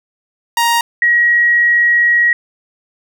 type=tone pair in turn; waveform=sawtooth / sine; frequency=937 / 1902.4 Hz; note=A#5 / A#6; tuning=+9 / +35 cents; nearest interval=octave; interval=1226 cents; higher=second; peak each=-7 / -8 dBFS; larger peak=first; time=0.57-0.81 / 1.02-2.33 s; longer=second; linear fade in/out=2 ms; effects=none